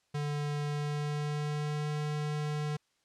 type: tone with pitch glide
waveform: square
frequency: 146.83 to 149.66 Hz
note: D3 to D3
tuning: 0 to +33 cents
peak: -32 dBFS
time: 0.14-2.77 s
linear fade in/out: 10 ms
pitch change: +33 cents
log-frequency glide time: 0.62-1.92 s
effects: white hiss -74 dBFS RMS until 3.04 s + low-pass 7000 Hz 12 dB/octave